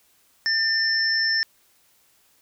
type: tone pair together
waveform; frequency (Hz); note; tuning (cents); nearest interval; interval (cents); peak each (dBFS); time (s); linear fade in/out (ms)
sine; 1795 / 5342; A6 / E8; +34 / +22; octave + perfect fifth; 1888; -22 / -22; 0.46-1.43; 0
effects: white hiss -61 dBFS RMS until 2.41 s